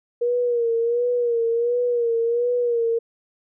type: tone with vibrato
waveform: sine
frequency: 474.2 Hz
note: A#4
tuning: 30 cents sharp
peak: -18 dBFS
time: 0.21-2.99 s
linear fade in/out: 10 ms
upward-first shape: sine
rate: 1.4 Hz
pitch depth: 56 cents each way
effects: none